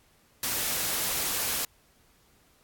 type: noise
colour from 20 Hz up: white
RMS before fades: -29 dBFS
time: 0.43-1.65 s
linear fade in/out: 2 ms
effects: pink hiss -63 dBFS RMS until 2.63 s + AAC 64 kbps